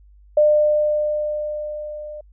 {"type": "tone with level ramp", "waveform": "sine", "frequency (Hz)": 601, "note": "D5", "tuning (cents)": 40, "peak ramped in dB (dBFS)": [-10, -31], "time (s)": [0.37, 2.21], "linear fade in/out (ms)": 5, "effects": ["added 50 Hz sine -46 dBFS peak until 2.32 s"]}